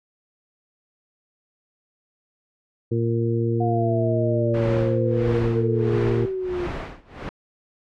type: harmonic tone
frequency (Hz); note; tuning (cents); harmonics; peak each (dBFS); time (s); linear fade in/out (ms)
115.8; A#2; -11; 1 / 2 / 3 / 4; -22 / -28 / -25 / -28; 2.91-6.26; 10
type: exponential sweep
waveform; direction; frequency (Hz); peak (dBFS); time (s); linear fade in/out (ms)
sine; down; 720 to 349.9; -24; 3.6-6.67; 10
type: noise with tremolo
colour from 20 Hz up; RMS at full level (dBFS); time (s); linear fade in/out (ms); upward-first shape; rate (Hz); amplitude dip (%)
pink; -28; 4.54-7.29; 0; sine; 1.5; 95
effects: low-pass 2000 Hz 12 dB/octave